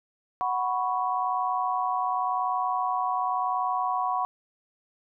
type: chord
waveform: sine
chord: F# suspended fourth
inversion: none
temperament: equal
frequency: 740 / 987.8 / 1108.7 Hz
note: F#5 / B5 / C#6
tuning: 0 / 0 / 0 cents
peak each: -28 / -29 / -29 dBFS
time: 0.41-4.25 s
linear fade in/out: 0 ms
effects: none